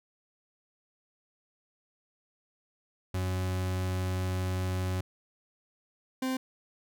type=tone pair in turn; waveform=40% pulse; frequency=92.5 / 259.9 Hz; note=F#2 / C4; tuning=0 / -11 cents; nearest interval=octave + tritone; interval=1789 cents; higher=second; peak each=-28 dBFS; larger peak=neither; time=3.14-5.01 / 6.22-6.37 s; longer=first; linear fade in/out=5 ms; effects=none